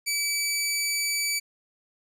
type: tone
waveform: 15% pulse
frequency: 2300 Hz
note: D7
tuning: 37 cents flat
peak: -18 dBFS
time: 0.06-1.4 s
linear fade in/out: 20 ms
effects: none